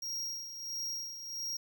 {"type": "tone with tremolo", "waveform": "square", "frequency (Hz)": 5610, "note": "F8", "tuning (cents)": 7, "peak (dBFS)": -35, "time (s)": [0.02, 1.57], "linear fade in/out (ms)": 5, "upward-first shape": "sine", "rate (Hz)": 1.5, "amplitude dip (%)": 60, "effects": ["11-bit"]}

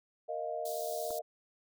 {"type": "chord", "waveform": "sine", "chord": "Bb suspended fourth", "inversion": "none", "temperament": "just", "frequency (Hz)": [466.2, 621.6, 699.2], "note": ["Bb4", "Eb5", "F5"], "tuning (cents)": [0, -2, 2], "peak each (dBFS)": [-41, -37, -39], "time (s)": [0.28, 1.22], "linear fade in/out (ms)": 20}
{"type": "high-pass noise", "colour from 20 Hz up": "white", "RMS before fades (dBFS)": -45, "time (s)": [0.65, 1.19], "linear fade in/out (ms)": 5, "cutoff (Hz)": 3600, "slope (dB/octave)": 48}
{"type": "clicks", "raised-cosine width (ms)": 1, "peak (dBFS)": -35, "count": 2, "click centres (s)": [1.105, 1.108]}
{"effects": []}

